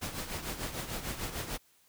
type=noise with tremolo; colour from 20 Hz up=pink; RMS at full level=-35 dBFS; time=0.01-1.58 s; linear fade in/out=20 ms; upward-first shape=triangle; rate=6.7 Hz; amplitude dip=70%; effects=white hiss -66 dBFS RMS until 1.88 s